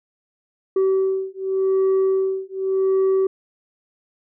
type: beating tone pair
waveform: sine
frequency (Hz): 382.3 / 383.17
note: G4 / G4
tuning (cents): -43 / -39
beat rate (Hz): 0.87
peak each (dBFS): -18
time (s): 0.76-3.27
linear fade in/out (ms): 5
effects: tanh soft clip ceiling -14 dBFS